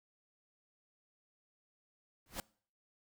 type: noise with exponential growth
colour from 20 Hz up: pink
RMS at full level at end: -35 dBFS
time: 2.26-2.4 s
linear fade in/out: 1 ms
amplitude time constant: 29 ms
effects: noise-tail reverb RT60 0.5 s tail -24 dB re dry